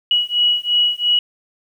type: beating tone pair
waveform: sine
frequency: 2918 / 2920.9 Hz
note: F#7 / F#7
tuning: -25 / -23 cents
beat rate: 2.9 Hz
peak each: -17 dBFS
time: 0.11-1.19 s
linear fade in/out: 2 ms
effects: 8-bit

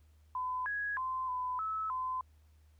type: tone with pitch steps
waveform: sine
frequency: 1011 / 1665 / 1034 / 1005 / 1299 / 1024 Hz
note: B5 / G#6 / C6 / B5 / E6 / C6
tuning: +40 / +4 / -21 / +30 / -26 / -38 cents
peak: -33 dBFS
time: 0.35-2.21 s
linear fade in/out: 2 ms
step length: 310 ms
effects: added 76 Hz sine -60 dBFS peak until 2.79 s + pink hiss -75 dBFS RMS until 2.79 s

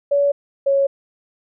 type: tone pair in turn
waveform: sine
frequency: 568 / 552.5 Hz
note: C#5 / C#5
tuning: +42 / -6 cents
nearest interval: unison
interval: 48 cents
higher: first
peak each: -13 dBFS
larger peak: neither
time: 0.11-0.32 / 0.66-0.87 s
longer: neither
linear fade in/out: 10 ms
effects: none

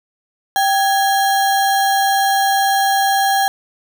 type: tone with sample-and-hold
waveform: sine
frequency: 784 Hz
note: G5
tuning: in tune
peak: -12 dBFS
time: 0.56-3.48 s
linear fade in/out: 0 ms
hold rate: 2450 Hz
effects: none

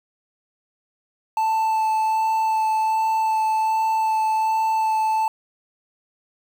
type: tone with vibrato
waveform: triangle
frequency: 880 Hz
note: A5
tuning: in tune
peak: -16 dBFS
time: 1.37-5.28 s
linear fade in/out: 2 ms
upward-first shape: sine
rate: 1.3 Hz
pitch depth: 9 cents each way
effects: 7-bit

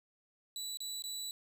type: tone with dropouts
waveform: 25% pulse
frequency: 3950 Hz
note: B7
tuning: in tune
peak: -35 dBFS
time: 0.56-1.31 s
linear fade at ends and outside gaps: 1 ms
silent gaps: 0.772-0.804 / 1.022-1.039 s
effects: none

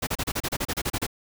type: noise bursts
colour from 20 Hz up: pink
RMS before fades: -27 dBFS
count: 13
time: 0.02-1.067 s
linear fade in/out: 10 ms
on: 51 ms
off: 32 ms
effects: none

